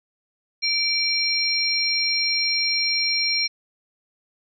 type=tone cluster; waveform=sine; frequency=2323 / 4169 / 5560 Hz; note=D7 / C8 / F8; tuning=-20 / -7 / -9 cents; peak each=-24 dBFS; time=0.62-3.48 s; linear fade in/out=20 ms; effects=none